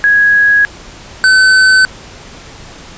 sine / square tone pair in turn, 1661.2 / 1522.1 Hz, G#6 / F#6, 0 / +49 cents, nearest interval major second, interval 151 cents, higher first, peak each -5 dBFS, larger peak neither, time 0.04-0.65 / 1.24-1.85 s, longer neither, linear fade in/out 0 ms, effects pink hiss -33 dBFS RMS until 2.97 s + resampled to 16000 Hz

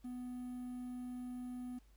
triangle tone with quantisation, 248.5 Hz, B3, 11 cents sharp, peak -40 dBFS, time 0.04-1.79 s, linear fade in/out 10 ms, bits 11, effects added 50 Hz sine -62 dBFS peak until 1.96 s + pink hiss -74 dBFS RMS until 1.96 s

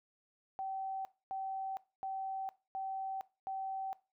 sine tone bursts, 770 Hz, G5, 31 cents flat, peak -36 dBFS, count 5, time 0.59-3.93 s, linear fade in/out 0 ms, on 460 ms, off 260 ms, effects noise-tail reverb RT60 0.3 s tail -20 dB re dry

